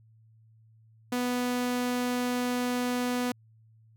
sawtooth tone, 246.9 Hz, B3, in tune, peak -23 dBFS, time 1.12-3.32 s, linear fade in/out 5 ms, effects added 111 Hz sine -56 dBFS peak until 3.96 s

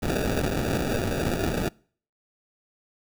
violet noise with sample-and-hold, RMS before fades -26 dBFS, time 0.02-1.69 s, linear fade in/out 10 ms, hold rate 1050 Hz, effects noise-tail reverb RT60 0.5 s tail -26 dB re dry

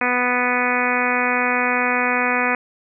harmonic tone, 247.5 Hz, B3, 4 cents sharp, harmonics 1 / 2 / 3 / 4 / 5 / 6 / 7 / 8 / 9 / 10, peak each -26 / -26 / -26 / -26 / -26 / -26 / -26 / -26 / -26 / -26 dBFS, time 0.01-2.55 s, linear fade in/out 2 ms, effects none

